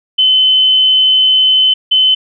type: tone pair in turn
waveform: sine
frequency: 3046 / 3046 Hz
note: F#7 / F#7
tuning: +50 / +50 cents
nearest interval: unison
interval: 0 cents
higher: neither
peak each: -6 dBFS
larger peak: neither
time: 0.18-1.74 / 1.91-2.15 s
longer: first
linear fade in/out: 10 ms
effects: none